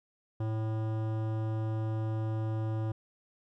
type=tone with hard clipping; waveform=sine; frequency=110 Hz; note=A2; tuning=in tune; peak=-32 dBFS; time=0.4-2.92 s; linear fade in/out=5 ms; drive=16 dB; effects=none